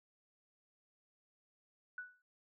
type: tone with exponential decay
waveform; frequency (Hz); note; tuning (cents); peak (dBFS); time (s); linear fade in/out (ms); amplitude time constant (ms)
sine; 1480; F#6; 0; -39; 1.98-2.22; 2; 51
effects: none